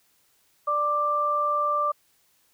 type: tone pair together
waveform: sine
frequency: 590 / 1180 Hz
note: D5 / D6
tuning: +8 / +8 cents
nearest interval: octave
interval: 1200 cents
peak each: -29 / -22 dBFS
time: 0.67-1.92 s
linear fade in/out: 10 ms
effects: white hiss -65 dBFS RMS until 2.53 s